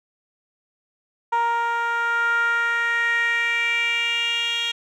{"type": "tone with band-pass filter sweep", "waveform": "10% pulse", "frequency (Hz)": 467.8, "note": "A#4", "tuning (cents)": 6, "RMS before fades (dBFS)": -22, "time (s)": [1.32, 4.72], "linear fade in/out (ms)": 10, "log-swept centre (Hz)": [960, 3300], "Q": 4.4, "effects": []}